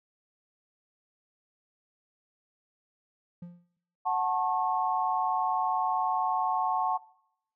triangle tone with exponential decay, 174.61 Hz, F3, in tune, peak -35 dBFS, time 3.42-3.77 s, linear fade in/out 5 ms, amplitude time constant 76 ms
sine chord, F# minor, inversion none, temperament equal with one note detuned, 740 / 880 / 1087.8 Hz, F#5 / A5 / C#6, 0 / 0 / -33 cents, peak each -29 / -29 / -31 dBFS, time 4.05-6.98 s, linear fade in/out 20 ms
effects noise-tail reverb RT60 0.7 s tail -20 dB re dry

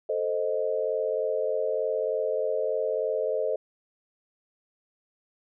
sine chord, A diminished, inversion none, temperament equal, 440 / 523.3 / 622.3 Hz, A4 / C5 / Eb5, 0 / 0 / 0 cents, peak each -29 dBFS, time 0.09-3.56 s, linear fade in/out 5 ms, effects none

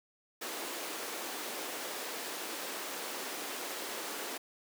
pink high-pass noise, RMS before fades -40 dBFS, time 0.41-4.38 s, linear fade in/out 10 ms, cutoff 300 Hz, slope 24 dB/octave, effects none

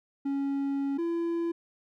triangle tone pair in turn, 277.5 / 337.4 Hz, C#4 / E4, +2 / +40 cents, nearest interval minor third, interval 338 cents, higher second, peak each -25 dBFS, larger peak neither, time 0.25-0.98 / 0.98-1.52 s, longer first, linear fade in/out 10 ms, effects none

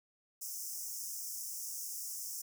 pink high-pass noise, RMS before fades -42 dBFS, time 0.41-2.42 s, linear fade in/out 10 ms, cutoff 5300 Hz, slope 96 dB/octave, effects none

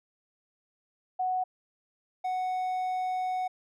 sine / triangle tone pair in turn, 740 / 740 Hz, F#5 / F#5, 0 / 0 cents, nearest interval unison, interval 0 cents, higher neither, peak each -26 dBFS, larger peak neither, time 1.19-1.44 / 2.24-3.48 s, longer second, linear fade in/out 10 ms, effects none

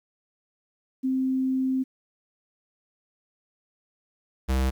sine / square tone pair in turn, 261.6 / 65.4 Hz, C4 / C2, 0 / 0 cents, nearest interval 2 octaves, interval 2400 cents, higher first, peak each -22 dBFS, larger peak neither, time 1.03-1.84 / 4.48-4.71 s, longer first, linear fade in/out 20 ms, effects 10-bit

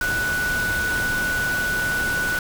sine tone in noise, 1480 Hz, F#6, in tune, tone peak -21 dBFS, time 0.01-2.39 s, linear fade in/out 2 ms, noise pink, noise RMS -29 dBFS, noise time 0.01-2.39 s, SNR +5 dB, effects none

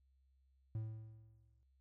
triangle tone with exponential decay, 110 Hz, A2, in tune, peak -35 dBFS, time 0.75-1.63 s, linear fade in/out 0 ms, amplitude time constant 190 ms, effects added 66 Hz sine -70 dBFS peak until 1.8 s

